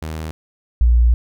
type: tone pair in turn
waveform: sawtooth / sine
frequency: 78.9 / 59.11 Hz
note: D#2 / A#1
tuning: +25 / +25 cents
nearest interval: perfect fourth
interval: 500 cents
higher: first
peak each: -21 / -9 dBFS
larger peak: second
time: 0.02-0.31 / 0.81-1.14 s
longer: second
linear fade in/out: 0 ms
effects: none